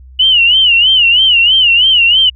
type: tone with vibrato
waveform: sine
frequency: 2926 Hz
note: F#7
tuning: 20 cents flat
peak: -5 dBFS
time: 0.19-2.3 s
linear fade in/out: 10 ms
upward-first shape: sine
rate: 3.1 Hz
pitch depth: 130 cents each way
effects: added 64 Hz sine -33 dBFS peak until 2.35 s